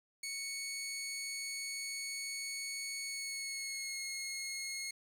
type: tone with pitch glide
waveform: 15% pulse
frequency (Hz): 2217 to 2164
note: C#7 to C#7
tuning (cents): 0 to -42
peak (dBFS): -32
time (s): 0.23-4.91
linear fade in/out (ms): 5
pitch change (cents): -42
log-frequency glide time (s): 3.03-4
effects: 10-bit